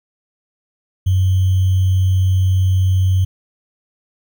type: tone with sample-and-hold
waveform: sine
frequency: 93.5 Hz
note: F#2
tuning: 19 cents sharp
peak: -11 dBFS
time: 1.06-3.25 s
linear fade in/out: 10 ms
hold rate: 3150 Hz
effects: none